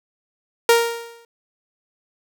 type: tone with exponential decay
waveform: sawtooth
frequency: 466.2 Hz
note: A#4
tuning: in tune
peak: -5 dBFS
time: 0.69-1.25 s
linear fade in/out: 2 ms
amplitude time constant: 120 ms
effects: none